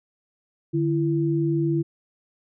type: tone pair together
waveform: sine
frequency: 148.8 / 334 Hz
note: D3 / E4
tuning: +23 / +23 cents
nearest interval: octave + major second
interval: 1400 cents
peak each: -23 / -22 dBFS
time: 0.73-1.83 s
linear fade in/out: 20 ms
effects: none